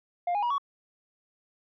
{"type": "tone with pitch steps", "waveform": "sine", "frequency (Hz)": [703, 821.7, 960.3, 1122.4], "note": ["F5", "G#5", "B5", "C#6"], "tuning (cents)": [11, -19, -49, 21], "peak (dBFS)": -22, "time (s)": [0.27, 0.582], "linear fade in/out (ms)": 5, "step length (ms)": 78, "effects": ["tanh soft clip ceiling -24 dBFS"]}